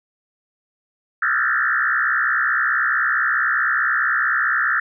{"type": "tone with frequency modulation", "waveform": "sine", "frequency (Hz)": 1568, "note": "G6", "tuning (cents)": 0, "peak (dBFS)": -16, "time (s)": [1.22, 4.8], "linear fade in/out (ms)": 5, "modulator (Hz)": 64.6, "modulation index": 4.2, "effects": []}